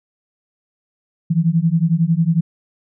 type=beating tone pair; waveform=sine; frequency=160.1 / 171.1 Hz; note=D#3 / F3; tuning=+50 / -35 cents; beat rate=11 Hz; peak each=-16 dBFS; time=1.3-2.41 s; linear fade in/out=10 ms; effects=none